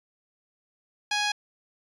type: tone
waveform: 10% pulse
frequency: 830.6 Hz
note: G#5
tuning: in tune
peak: -16 dBFS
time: 1.11-1.32 s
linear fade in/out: 5 ms
effects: resampled to 22050 Hz